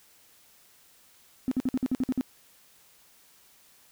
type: tone bursts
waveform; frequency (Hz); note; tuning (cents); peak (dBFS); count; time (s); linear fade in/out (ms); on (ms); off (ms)
triangle; 256.9; C4; -32; -19; 9; 1.48-2.21; 0; 34; 53
effects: tanh soft clip ceiling -21 dBFS + white hiss -59 dBFS RMS until 3.91 s